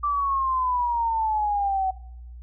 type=exponential sweep; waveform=sine; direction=down; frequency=1174.7 to 751 Hz; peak=-21 dBFS; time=0.03-1.91 s; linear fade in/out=10 ms; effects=noise-tail reverb RT60 0.8 s tail -23 dB re dry + added 60 Hz sine -38 dBFS peak until 2.42 s